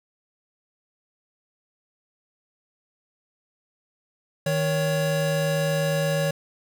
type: tone pair together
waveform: square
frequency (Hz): 156.86 / 559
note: D#3 / C#5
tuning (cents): +14 / +14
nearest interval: octave + minor seventh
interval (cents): 2200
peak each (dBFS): -25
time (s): 4.46-6.31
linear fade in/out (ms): 5
effects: none